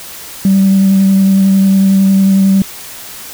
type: tone with vibrato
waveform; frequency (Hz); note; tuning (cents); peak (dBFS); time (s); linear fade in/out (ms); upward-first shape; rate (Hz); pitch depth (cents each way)
sine; 193.6; G3; -21; -4; 0.45-2.62; 2; sine; 11; 13
effects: tanh soft clip ceiling -2 dBFS + white hiss -29 dBFS RMS until 3.33 s